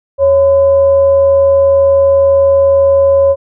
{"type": "tone with frequency modulation", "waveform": "sine", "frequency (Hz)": 551, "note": "C#5", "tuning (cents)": -11, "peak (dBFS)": -5, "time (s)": [0.18, 3.36], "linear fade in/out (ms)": 50, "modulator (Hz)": 466, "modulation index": 0.24, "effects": []}